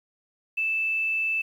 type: tone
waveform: sine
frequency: 2637 Hz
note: E7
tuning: in tune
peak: -23 dBFS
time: 0.57-1.42 s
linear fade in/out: 10 ms
effects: 9-bit